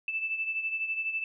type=beating tone pair; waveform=sine; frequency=2637 / 2649 Hz; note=E7 / E7; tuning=0 / +8 cents; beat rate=12 Hz; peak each=-30 / -37 dBFS; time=0.08-1.24 s; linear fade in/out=2 ms; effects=none